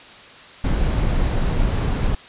brown noise, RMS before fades -19 dBFS, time 0.64-2.15 s, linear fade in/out 5 ms, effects white hiss -42 dBFS RMS until 2.28 s + resampled to 8000 Hz

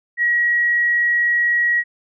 sine tone, 1908 Hz, A#6, 40 cents sharp, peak -14 dBFS, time 0.17-1.84 s, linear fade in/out 50 ms, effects none

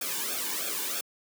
white noise with flanger, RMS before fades -32 dBFS, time 0.01-1.01 s, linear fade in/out 5 ms, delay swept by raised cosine 1 to 1.56 ms, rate 3.1 Hz, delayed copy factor -0.75, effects high-pass 200 Hz 12 dB/octave

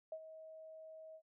sine tone with ADSR envelope, 636 Hz, D#5, 38 cents sharp, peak -40 dBFS, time 0.12-1.22 s, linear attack 3 ms, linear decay 63 ms, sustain -11 dB, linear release 69 ms, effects none

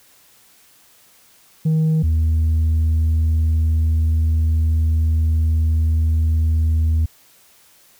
sine tone pair in turn, 158.1 / 79.74 Hz, D#3 / D#2, +28 / +43 cents, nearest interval octave, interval 1185 cents, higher first, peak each -11 dBFS, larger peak neither, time 1.65-2.03 / 2.03-7.06 s, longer second, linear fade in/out 10 ms, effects tanh soft clip ceiling -13 dBFS + white hiss -52 dBFS RMS until 7.99 s

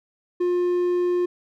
triangle tone, 355.1 Hz, F4, 29 cents sharp, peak -17 dBFS, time 0.4-1.26 s, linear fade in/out 10 ms, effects none

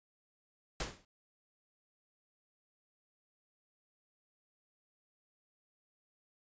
pink noise with exponential decay, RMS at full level -33 dBFS, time 0.8-1.05 s, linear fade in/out 2 ms, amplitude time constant 54 ms, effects resampled to 16000 Hz

